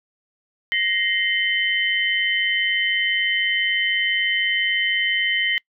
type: tone cluster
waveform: sine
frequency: 1888 / 2084 / 3054 Hz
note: A#6 / C7 / G7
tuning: +22 / -7 / -46 cents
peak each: -23 dBFS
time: 0.72-5.58 s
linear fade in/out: 0 ms
effects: noise-tail reverb RT60 0.1 s tail -25 dB re dry